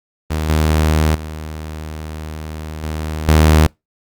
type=tone with level steps; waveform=sawtooth; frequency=77.78 Hz; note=D#2; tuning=in tune; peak=-13 / -8 / -22 / -17 / -4 dBFS; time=0.3-3.67 s; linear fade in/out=10 ms; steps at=0.49 / 1.15 / 2.83 / 3.28 s; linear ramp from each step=5 ms; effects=noise-tail reverb RT60 0.2 s tail -26 dB re dry + Opus 32 kbps